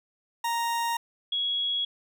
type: tone pair in turn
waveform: 40% pulse / sine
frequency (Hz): 932.3 / 3332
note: A#5 / G#7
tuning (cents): 0 / +5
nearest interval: octave + minor seventh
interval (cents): 2205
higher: second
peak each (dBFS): -25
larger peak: neither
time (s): 0.44-0.97 / 1.32-1.85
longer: neither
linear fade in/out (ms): 5
effects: none